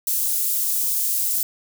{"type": "high-pass noise", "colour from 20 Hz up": "white", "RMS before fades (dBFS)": -22, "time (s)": [0.07, 1.43], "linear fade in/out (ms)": 2, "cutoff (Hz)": 8600, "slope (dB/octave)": 12, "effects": []}